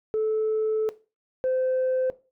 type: tone pair in turn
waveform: sine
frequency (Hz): 435.6 / 515.9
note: A4 / C5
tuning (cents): -17 / -24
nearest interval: minor third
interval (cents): 293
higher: second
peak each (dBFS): -20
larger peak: neither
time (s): 0.14-0.89 / 1.44-2.1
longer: first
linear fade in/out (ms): 0
effects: noise-tail reverb RT60 0.3 s tail -17 dB re dry + tanh soft clip ceiling -19 dBFS